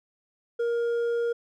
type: tone with hard clipping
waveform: sine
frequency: 470 Hz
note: A#4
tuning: 14 cents sharp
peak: -25 dBFS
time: 0.59-1.33 s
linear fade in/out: 10 ms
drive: 4 dB
effects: none